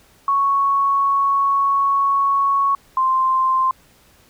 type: tone pair in turn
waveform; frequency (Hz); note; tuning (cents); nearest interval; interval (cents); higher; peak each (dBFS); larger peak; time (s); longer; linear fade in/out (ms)
sine; 1108.7 / 1046.5; C#6 / C6; 0 / 0; minor second; 100; first; -14 / -14; neither; 0.28-2.75 / 2.97-3.71; first; 2
effects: pink hiss -53 dBFS RMS until 4.29 s